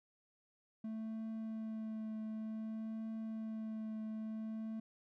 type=tone with vibrato; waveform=triangle; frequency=220 Hz; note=A3; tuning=in tune; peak=-38 dBFS; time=0.84-4.8 s; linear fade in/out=5 ms; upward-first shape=triangle; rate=0.55 Hz; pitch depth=17 cents each way; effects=none